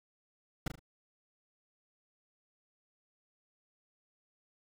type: noise with echo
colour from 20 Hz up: brown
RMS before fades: -32 dBFS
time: 0.66-0.68 s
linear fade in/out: 5 ms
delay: 38 ms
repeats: 3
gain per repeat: -8 dB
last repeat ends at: 0.794 s
effects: none